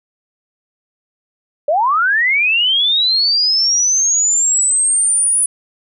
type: linear sweep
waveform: sine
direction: up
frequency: 554.4 to 9956 Hz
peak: -11 dBFS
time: 1.68-5.46 s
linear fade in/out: 5 ms
effects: none